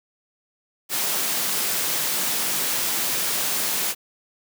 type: high-pass noise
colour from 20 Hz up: white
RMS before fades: -24 dBFS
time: 0.89-3.95 s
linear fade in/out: 50 ms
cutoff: 130 Hz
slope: 24 dB/octave
effects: none